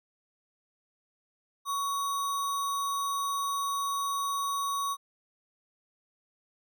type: tone with sample-and-hold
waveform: sine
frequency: 1121 Hz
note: C#6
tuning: 19 cents sharp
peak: -28 dBFS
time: 1.65-4.97 s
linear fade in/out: 50 ms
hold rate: 4900 Hz
effects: none